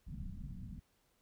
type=low-pass noise; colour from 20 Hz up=pink; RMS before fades=-45 dBFS; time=0.06-0.8 s; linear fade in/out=20 ms; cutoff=230 Hz; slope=48 dB/octave; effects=pink hiss -75 dBFS RMS until 1.21 s